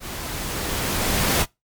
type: noise with level ramp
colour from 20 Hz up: pink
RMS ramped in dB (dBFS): -33 to -18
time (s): 0-1.46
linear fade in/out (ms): 50
effects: noise-tail reverb RT60 0.2 s tail -24 dB re dry + MP3 96 kbps